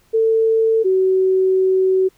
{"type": "tone pair in turn", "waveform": "sine", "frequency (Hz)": [446.9, 376.8], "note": ["A4", "F#4"], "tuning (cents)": [27, 32], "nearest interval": "minor third", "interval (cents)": 295, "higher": "first", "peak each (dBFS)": -12, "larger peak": "neither", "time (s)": [[0.13, 0.84], [0.84, 2.09]], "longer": "second", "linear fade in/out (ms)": 20, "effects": ["pink hiss -57 dBFS RMS until 2.17 s"]}